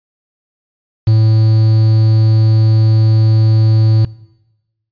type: tone with quantisation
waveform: triangle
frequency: 110 Hz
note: A2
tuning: in tune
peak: -4 dBFS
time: 1.07-4.05 s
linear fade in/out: 5 ms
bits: 5
effects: noise-tail reverb RT60 1.0 s tail -21 dB re dry + resampled to 11025 Hz